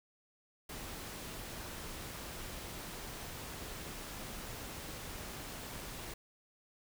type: noise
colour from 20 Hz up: pink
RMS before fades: -45 dBFS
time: 0.69-6.14 s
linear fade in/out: 5 ms
effects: none

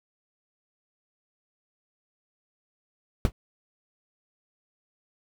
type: noise with exponential decay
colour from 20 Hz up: brown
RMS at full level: -17 dBFS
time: 3.25-3.32 s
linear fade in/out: 1 ms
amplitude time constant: 15 ms
effects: none

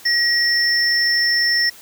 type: tone pair together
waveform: triangle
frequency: 1900 / 5374 Hz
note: A#6 / E8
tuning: +33 / +33 cents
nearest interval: octave + tritone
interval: 1800 cents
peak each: -16 dBFS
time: 0.05-1.7 s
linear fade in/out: 10 ms
effects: white hiss -43 dBFS RMS until 1.81 s

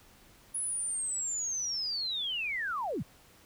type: linear sweep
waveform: sine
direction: down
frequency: 10440 to 83.9 Hz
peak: -31 dBFS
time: 0.54-3.03 s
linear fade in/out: 10 ms
effects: pink hiss -59 dBFS RMS until 3.45 s

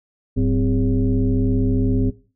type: tone with frequency modulation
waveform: sine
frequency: 108.7 Hz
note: A2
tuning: 21 cents flat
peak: -15 dBFS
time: 0.36-2.11 s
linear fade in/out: 20 ms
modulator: 150 Hz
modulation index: 1.4
effects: noise-tail reverb RT60 0.4 s tail -20 dB re dry

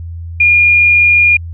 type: tone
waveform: sine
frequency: 2422 Hz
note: D#7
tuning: 47 cents flat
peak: -5 dBFS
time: 0.4-1.37 s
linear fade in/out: 5 ms
effects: added 84 Hz sine -22 dBFS peak until 1.53 s

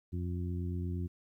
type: harmonic tone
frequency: 88.4 Hz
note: F2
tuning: 22 cents sharp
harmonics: 1 / 2 / 3 / 4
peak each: -34 / -40 / -44 / -46 dBFS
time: 0.12-1.08 s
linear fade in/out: 20 ms
effects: 12-bit

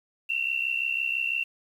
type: tone pair together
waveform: sine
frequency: 2689 / 2755 Hz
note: E7 / F7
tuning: +34 / -24 cents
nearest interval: unison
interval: 42 cents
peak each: -28 dBFS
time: 0.29-1.44 s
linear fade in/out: 10 ms
effects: 9-bit

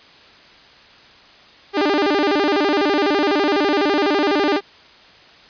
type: tone with vibrato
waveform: sawtooth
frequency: 345.4 Hz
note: F4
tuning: 19 cents flat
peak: -11 dBFS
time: 1.73-4.61 s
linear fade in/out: 50 ms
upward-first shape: square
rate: 12 Hz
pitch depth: 260 cents each way
effects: white hiss -46 dBFS RMS until 5.49 s + resampled to 11025 Hz

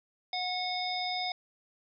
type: harmonic tone with a mistuned harmonic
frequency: 730 Hz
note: F#5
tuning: 24 cents flat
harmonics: 1 / 3 / 5 / 7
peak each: -34 / -38 / -37 / -37 dBFS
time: 0.33-1.32 s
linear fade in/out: 2 ms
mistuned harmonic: 7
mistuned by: -25 cents
effects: none

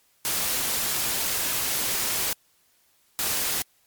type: noise bursts at uneven times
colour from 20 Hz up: white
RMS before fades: -26 dBFS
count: 2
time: 0.25-2.33 / 3.19-3.62 s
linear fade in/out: 0 ms
effects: white hiss -64 dBFS RMS until 3.86 s + MP3 96 kbps

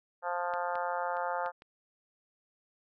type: harmonic tone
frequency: 175.8 Hz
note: F3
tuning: 12 cents sharp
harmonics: 3 / 4 / 5 / 6 / 7 / 8 / 9 / 10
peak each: -37 / -37 / -35 / -43 / -40 / -41 / -46 / -52 dBFS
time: 0.22-1.52 s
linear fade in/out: 50 ms
type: clicks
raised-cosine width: 0.3 ms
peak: -29 / -30 / -38 / -32 / -35 dBFS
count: 5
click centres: 0.538 / 0.755 / 1.169 / 1.461 / 1.621 s
effects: none

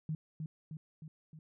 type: tone with echo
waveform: sine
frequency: 156.2 Hz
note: D#3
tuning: 7 cents sharp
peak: -33 dBFS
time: 0.09-0.15 s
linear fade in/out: 2 ms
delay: 310 ms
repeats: 4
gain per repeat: -4 dB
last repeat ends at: 1.39 s
effects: none

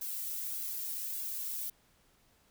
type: noise with flanger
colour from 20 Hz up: violet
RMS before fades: -38 dBFS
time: 0.01-1.7 s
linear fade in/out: 5 ms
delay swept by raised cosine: 1.6 to 2.54 ms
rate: 1.7 Hz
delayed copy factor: -0.75
effects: pink hiss -68 dBFS RMS until 2.5 s

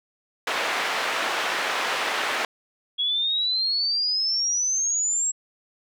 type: band-pass noise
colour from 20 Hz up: white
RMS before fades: -26 dBFS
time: 0.47-2.45 s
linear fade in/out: 2 ms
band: 490 to 2300 Hz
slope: 12 dB/octave
type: exponential sweep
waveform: sine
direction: up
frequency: 3322 to 7660 Hz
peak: -21 dBFS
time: 2.98-5.32 s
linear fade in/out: 20 ms
effects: none

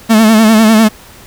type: tone with vibrato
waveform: 45% pulse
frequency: 220 Hz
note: A3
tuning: in tune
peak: -4 dBFS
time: 0.09-0.89 s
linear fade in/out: 20 ms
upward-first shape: sine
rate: 10 Hz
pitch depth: 58 cents each way
effects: pink hiss -37 dBFS RMS until 1.26 s

